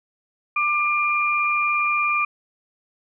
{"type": "tone pair together", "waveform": "sine", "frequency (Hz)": [1187, 2396], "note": ["D6", "D7"], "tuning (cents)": [18, 34], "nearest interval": "octave", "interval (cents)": 1216, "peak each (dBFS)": -21, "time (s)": [0.56, 2.25], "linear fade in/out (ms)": 5, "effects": []}